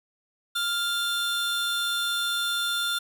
45% pulse tone pair together, 1396.9 / 3550 Hz, F6 / A7, 0 / +15 cents, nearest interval octave + major third, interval 1615 cents, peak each -28 dBFS, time 0.55-2.99 s, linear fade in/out 10 ms, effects none

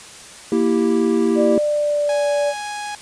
triangle chord, E diminished, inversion second, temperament equal, 233.1 / 329.6 / 392 Hz, Bb3 / E4 / G4, 0 / 0 / 0 cents, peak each -17 dBFS, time 0.52-1.58 s, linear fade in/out 2 ms
sine tone with pitch glide, 596 to 580 Hz, D5 to D5, +25 to -22 cents, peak -16 dBFS, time 1.35-2.54 s, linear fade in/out 50 ms, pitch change -47 cents, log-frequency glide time 1.61-2.27 s
sawtooth tone, 830.6 Hz, G#5, in tune, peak -22 dBFS, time 2.09-2.95 s, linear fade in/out 2 ms
effects white hiss -39 dBFS RMS until 3.01 s + resampled to 22050 Hz

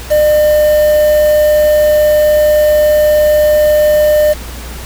triangle tone with quantisation, 603 Hz, D5, 46 cents sharp, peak -4 dBFS, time 0.1-4.34 s, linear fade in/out 20 ms, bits 4, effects added 60 Hz sine -25 dBFS peak until 4.85 s + pink hiss -29 dBFS RMS until 4.85 s

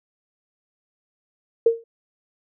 sine tone with exponential decay, 460 Hz, A#4, 23 cents flat, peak -9 dBFS, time 1.66-1.84 s, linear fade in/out 5 ms, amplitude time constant 37 ms, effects none

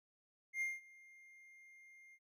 triangle tone with ADSR envelope, 2114 Hz, C7, 17 cents sharp, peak -33 dBFS, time 0.53-2.19 s, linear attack 82 ms, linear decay 190 ms, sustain -24 dB, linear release 53 ms, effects none

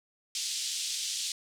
pink band-pass noise, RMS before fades -34 dBFS, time 0.35-1.32 s, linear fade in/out 2 ms, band 3400 to 8400 Hz, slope 24 dB/octave, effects none

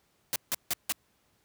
white noise bursts, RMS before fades -29 dBFS, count 4, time 0.33-0.922 s, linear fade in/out 0 ms, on 28 ms, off 160 ms, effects pink hiss -70 dBFS RMS until 1.44 s + high-pass 60 Hz 12 dB/octave

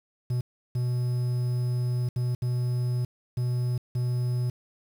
triangle tone bursts at uneven times, 123.47 Hz, B2, in tune, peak -22 dBFS, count 6, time 0.3-0.41 / 0.75-2.09 / 2.16-2.35 / 2.42-3.05 / 3.37-3.78 / 3.95-4.5 s, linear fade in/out 5 ms, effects 8-bit

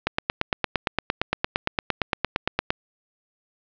click train, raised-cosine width 0.3 ms, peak -4 dBFS, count 24, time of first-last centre 0.07-2.705 s, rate 8.73 Hz, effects low-pass 4000 Hz 12 dB/octave

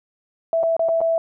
sine tone with dropouts, 659.3 Hz, E5, in tune, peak -16 dBFS, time 0.53-1.18 s, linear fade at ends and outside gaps 1 ms, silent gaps 0.631-0.635 / 0.766-0.794 / 0.886-0.89 / 1.006-1.014 s, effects none

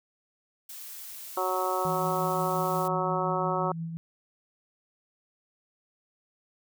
blue noise, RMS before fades -42 dBFS, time 0.69-2.88 s, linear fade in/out 5 ms
harmonic tone, 185 Hz, F#3, in tune, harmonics 2 / 3 / 4 / 5 / 6 / 7, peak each -33 / -33 / -33 / -33 / -33 / -33 dBFS, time 1.37-3.72 s, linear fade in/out 2 ms
sine tone with tremolo, 164.81 Hz, E3, in tune, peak -30 dBFS, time 1.85-3.97 s, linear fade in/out 0 ms, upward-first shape triangle, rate 5.7 Hz, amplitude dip 45%
effects none

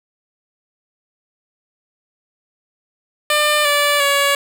10% pulse tone with pitch steps, 598 / 580.6 / 563.8 Hz, D5 / D5 / C#5, +31 / -20 / +29 cents, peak -5 dBFS, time 3.3-4.35 s, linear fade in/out 2 ms, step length 350 ms, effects none

